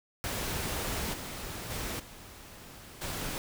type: noise with level steps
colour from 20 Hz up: pink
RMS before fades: -34 / -40 / -36 / -49 / -36 dBFS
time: 0.24-3.38 s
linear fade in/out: 0 ms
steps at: 1.13 / 1.7 / 1.99 / 3.01 s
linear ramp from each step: 10 ms
effects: none